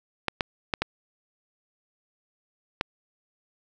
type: clicks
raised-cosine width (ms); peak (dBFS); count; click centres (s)
0.3; -8; 5; 0.283 / 0.408 / 0.738 / 0.82 / 2.811
effects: none